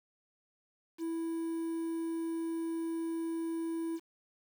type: tone with quantisation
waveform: triangle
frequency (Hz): 329.6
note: E4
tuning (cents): 0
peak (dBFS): -31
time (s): 0.98-4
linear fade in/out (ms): 50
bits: 9
effects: none